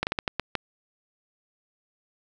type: slowing click train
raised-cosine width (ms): 0.3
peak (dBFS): -9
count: 7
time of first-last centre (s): 0.03-0.553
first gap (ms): 39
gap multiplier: 1.32
effects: none